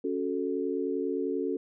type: chord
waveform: sine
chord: F# minor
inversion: second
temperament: equal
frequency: 277.2 / 370 / 440 Hz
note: C#4 / F#4 / A4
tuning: 0 / 0 / 0 cents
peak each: -32 dBFS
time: 0.04-1.57 s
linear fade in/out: 5 ms
effects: none